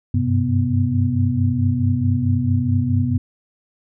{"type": "tone cluster", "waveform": "sine", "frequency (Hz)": [95.1, 99.7, 127.9, 246.1], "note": ["F#2", "G2", "C3", "B3"], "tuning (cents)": [48, 30, -39, -6], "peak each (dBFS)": -21, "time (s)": [0.14, 3.18], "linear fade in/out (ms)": 5, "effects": []}